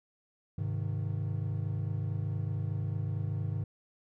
triangle chord, Ab major, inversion none, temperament equal with one note detuned, 102.28 / 130.81 / 155.56 Hz, Ab2 / C3 / Eb3, -26 / 0 / 0 cents, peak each -31 / -35 / -35 dBFS, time 0.58-3.64 s, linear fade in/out 5 ms, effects none

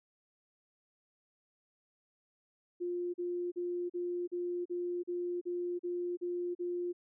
sine tone bursts, 352.4 Hz, F4, 16 cents sharp, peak -33 dBFS, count 11, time 2.8-6.93 s, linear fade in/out 20 ms, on 340 ms, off 39 ms, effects none

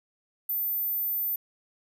sine tone, 14080 Hz, A9, in tune, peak -26 dBFS, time 0.49-1.36 s, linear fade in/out 5 ms, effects none

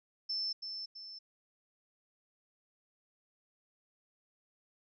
sine tone with echo, 5300 Hz, E8, 9 cents sharp, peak -33 dBFS, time 0.29-0.53 s, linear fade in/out 10 ms, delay 330 ms, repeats 2, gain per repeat -6 dB, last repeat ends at 1.19 s, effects none

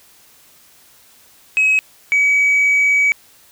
sine tone pair in turn, 2553 / 2274 Hz, D#7 / C#7, +44 / +44 cents, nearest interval major second, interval 200 cents, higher first, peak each -9 dBFS, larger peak neither, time 1.57-1.79 / 2.12-3.12 s, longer second, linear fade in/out 0 ms, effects tanh soft clip ceiling -9 dBFS + white hiss -49 dBFS RMS until 3.51 s

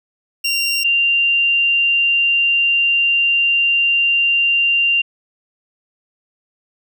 25% pulse / sine tone pair in turn, 2768 / 2780 Hz, F7 / F7, -16 / -9 cents, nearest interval unison, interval 7 cents, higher second, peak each -12 dBFS, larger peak neither, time 0.44-0.84 / 0.84-5.02 s, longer second, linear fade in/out 10 ms, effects none

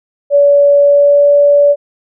sine tone with pitch glide, 571 to 575.6 Hz, D5 to D5, -49 to -35 cents, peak -4 dBFS, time 0.3-1.76 s, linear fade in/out 50 ms, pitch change +14 cents, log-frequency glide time 0.78-1.31 s, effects none

